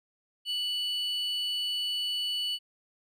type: tone pair together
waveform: triangle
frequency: 2960 / 4435 Hz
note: F#7 / C#8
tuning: 0 / 0 cents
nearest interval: perfect fifth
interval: 700 cents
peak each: -28 / -35 dBFS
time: 0.45-2.59 s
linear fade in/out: 50 ms
effects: none